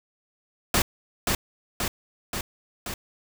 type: noise with echo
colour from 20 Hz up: pink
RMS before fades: -21 dBFS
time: 0.74-0.82 s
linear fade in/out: 2 ms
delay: 530 ms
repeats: 4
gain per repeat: -3 dB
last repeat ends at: 2.94 s
effects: none